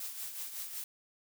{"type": "noise with tremolo", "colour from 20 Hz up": "blue", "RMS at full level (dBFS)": -39, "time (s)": [0, 0.84], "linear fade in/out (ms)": 2, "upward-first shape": "triangle", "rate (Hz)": 5.4, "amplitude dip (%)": 60, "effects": []}